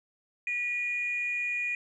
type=tone pair together; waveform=sine; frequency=1949 / 2441 Hz; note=B6 / D#7; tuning=-23 / -34 cents; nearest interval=major third; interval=389 cents; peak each=-36 / -28 dBFS; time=0.47-1.75 s; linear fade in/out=2 ms; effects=tanh soft clip ceiling -22 dBFS